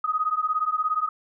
sine beating tone pair, 1244.5 / 1261.5 Hz, D#6 / D#6, 0 / +23 cents, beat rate 17 Hz, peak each -25 dBFS, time 0.04-1.09 s, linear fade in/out 5 ms, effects none

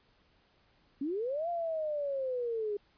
sine linear two-way sweep, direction up then down, 261.6 to 698.5 to 404 Hz, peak -31 dBFS, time 1.01-2.77 s, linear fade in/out 5 ms, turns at 1.49 s, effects pink hiss -68 dBFS RMS until 2.97 s + resampled to 11025 Hz

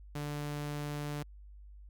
sawtooth tone, 146.83 Hz, D3, in tune, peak -32 dBFS, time 0.15-1.23 s, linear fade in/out 5 ms, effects added 50 Hz sine -49 dBFS peak until 1.89 s

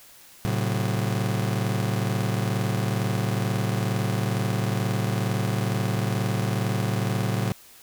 40% pulse chord, F# diminished, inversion first, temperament just, 111 / 133.2 / 185 Hz, A2 / C3 / F#3, +16 / +31 / 0 cents, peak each -25 / -28 / -28 dBFS, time 0.45-7.52 s, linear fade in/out 0 ms, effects white hiss -50 dBFS RMS until 7.82 s

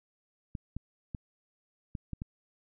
clicks, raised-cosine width 5 ms, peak -24 dBFS, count 6, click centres 0.552 / 0.766 / 1.148 / 1.952 / 2.133 / 2.219 s, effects none

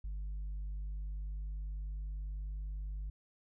sine tone with tanh clipping, 50.1 Hz, G1, 38 cents sharp, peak -38 dBFS, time 0.04-3.1 s, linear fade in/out 5 ms, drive 2 dB, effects none

